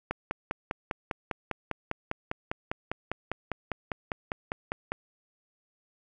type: click train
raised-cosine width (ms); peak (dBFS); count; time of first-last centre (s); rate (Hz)
0.5; -15; 25; 0.11-4.92; 4.99
effects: none